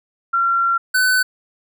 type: tone pair in turn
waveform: sine / square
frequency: 1370 / 1507.2 Hz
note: F6 / F#6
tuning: -34 / +32 cents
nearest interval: major second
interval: 166 cents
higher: second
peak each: -14 dBFS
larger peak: neither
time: 0.33-0.78 / 0.94-1.23 s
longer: first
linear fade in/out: 10 ms
effects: none